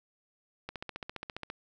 click train, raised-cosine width 0.3 ms, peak -22 dBFS, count 13, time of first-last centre 0.69-1.501 s, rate 14.8 Hz, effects none

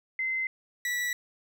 sine / 40% pulse tone pair in turn, 2064 / 1951.6 Hz, C7 / B6, -24 / -21 cents, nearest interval minor second, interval 97 cents, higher first, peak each -27 / -27 dBFS, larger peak neither, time 0.19-0.47 / 0.85-1.13 s, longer neither, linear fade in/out 2 ms, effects none

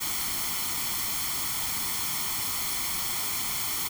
white noise with comb filter, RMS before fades -30 dBFS, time 0-3.89 s, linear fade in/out 20 ms, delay 0.92 ms, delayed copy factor +0.65, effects none

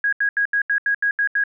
sine tone bursts, 1648 Hz, G#6, 14 cents flat, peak -16 dBFS, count 9, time 0.04-1.438 s, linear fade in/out 2 ms, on 86 ms, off 78 ms, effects none

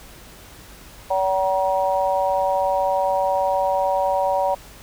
harmonic tone, 190 Hz, F#3, 46 cents sharp, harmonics 3 / 4 / 5, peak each -21 / -22 / -23 dBFS, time 1.1-4.55 s, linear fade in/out 10 ms, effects added 50 Hz sine -48 dBFS peak until 4.82 s + pink hiss -44 dBFS RMS until 4.82 s

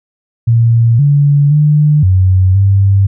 sine tone with pitch steps, 116.1 / 143.5 / 149.6 / 93.3 / 98.3 Hz, A#2 / D3 / D3 / F#2 / G2, -7 / -40 / +32 / +15 / +5 cents, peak -5 dBFS, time 0.47-3.07 s, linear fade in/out 10 ms, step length 520 ms, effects none

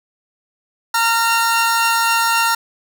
sawtooth tone pair together, 919 / 1380.4 Hz, A#5 / F6, -25 / -21 cents, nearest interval perfect fifth, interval 704 cents, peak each -13 dBFS, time 0.94-2.55 s, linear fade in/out 5 ms, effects none

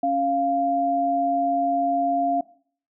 sine tone pair together, 277.2 / 695.9 Hz, C#4 / F5, 0 / -6 cents, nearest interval octave + major third, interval 1594 cents, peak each -26 / -20 dBFS, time 0.03-2.41 s, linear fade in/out 5 ms, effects noise-tail reverb RT60 0.5 s tail -19 dB re dry

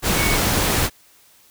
sine tone in noise, 2222 Hz, C#7, 4 cents sharp, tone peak -23 dBFS, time 0.15-0.38 s, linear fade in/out 50 ms, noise pink, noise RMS -19 dBFS, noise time 0.02-0.9 s, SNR -7 dB, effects white hiss -53 dBFS RMS until 1.5 s

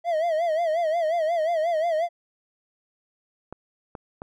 triangle tone with vibrato, 655 Hz, E5, 11 cents flat, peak -19 dBFS, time 0.04-2.09 s, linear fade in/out 50 ms, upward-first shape sine, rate 5.6 Hz, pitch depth 110 cents each way
clicks, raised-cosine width 1 ms, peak -22 dBFS, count 3, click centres 3.526 / 3.952 / 4.219 s
effects none

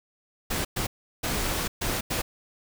pink noise bursts at uneven times, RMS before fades -28 dBFS, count 5, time 0.5-0.65 / 0.76-0.87 / 1.23-1.68 / 1.81-2.01 / 2.1-2.22 s, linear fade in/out 10 ms, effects none

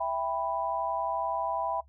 sine chord, E minor, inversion none, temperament just, 659.3 / 791.1 / 988.9 Hz, E5 / G5 / B5, 0 / +16 / +2 cents, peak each -32 / -33 / -32 dBFS, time 0-1.81 s, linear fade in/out 10 ms, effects noise-tail reverb RT60 0.1 s tail -19 dB re dry + added 69 Hz sine -55 dBFS peak until 1.88 s

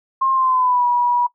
sine tone with pitch glide, 1064 to 970.1 Hz, C6 to B5, +29 to -31 cents, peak -14 dBFS, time 0.21-1.27 s, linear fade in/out 10 ms, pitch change -160 cents, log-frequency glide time 0.32-0.86 s, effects noise-tail reverb RT60 0.1 s tail -21 dB re dry

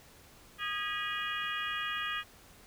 harmonic tone with a mistuned harmonic, 410.9 Hz, G#4, 18 cents flat, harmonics 3 / 4 / 5 / 6 / 7 / 8, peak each -38 / -39 / -40 / -41 / -41 / -42 dBFS, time 0.58-2.24 s, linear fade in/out 50 ms, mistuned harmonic 5, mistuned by -110 cents, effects pink hiss -57 dBFS RMS until 2.66 s

